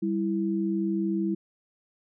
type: tone pair together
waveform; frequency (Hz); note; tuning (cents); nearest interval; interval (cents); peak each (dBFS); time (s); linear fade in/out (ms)
sine; 196 / 329.6; G3 / E4; 0 / 0; major sixth; 900; -27; 0.02-1.35; 10
effects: none